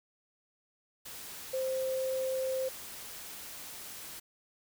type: tone in noise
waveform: sine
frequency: 523.3 Hz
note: C5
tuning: in tune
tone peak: -30 dBFS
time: 1.53-2.69 s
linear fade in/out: 10 ms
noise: white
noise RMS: -45 dBFS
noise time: 1.05-4.2 s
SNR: +12 dB
effects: none